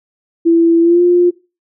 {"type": "tone with pitch glide", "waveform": "sine", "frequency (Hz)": [334, 352.4], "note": ["E4", "F4"], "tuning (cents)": [23, 16], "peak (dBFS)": -6, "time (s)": [0.45, 1.31], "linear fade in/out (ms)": 20, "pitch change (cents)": 93, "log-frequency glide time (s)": [0.81, 1.02], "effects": ["noise-tail reverb RT60 0.3 s tail -20 dB re dry"]}